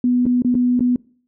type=tone with dropouts; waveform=sine; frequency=246.9 Hz; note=B3; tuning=in tune; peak=-13 dBFS; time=0.04-0.96 s; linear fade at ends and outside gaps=2 ms; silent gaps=0.256-0.264 / 0.421-0.447 / 0.544-0.551 / 0.794-0.806 s; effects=noise-tail reverb RT60 0.5 s tail -23 dB re dry